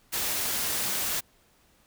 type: noise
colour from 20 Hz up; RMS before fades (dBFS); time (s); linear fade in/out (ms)
white; -29; 0.12-1.21; 20
effects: pink hiss -63 dBFS RMS until 1.86 s